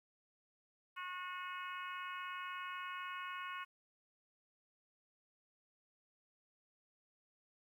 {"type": "harmonic tone", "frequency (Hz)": 363.6, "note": "F#4", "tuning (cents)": -30, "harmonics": [3, 4, 5, 6, 7, 8], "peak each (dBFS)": [-45, -48, -54, -53, -52, -54], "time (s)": [0.96, 3.65], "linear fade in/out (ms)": 20, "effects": ["12-bit"]}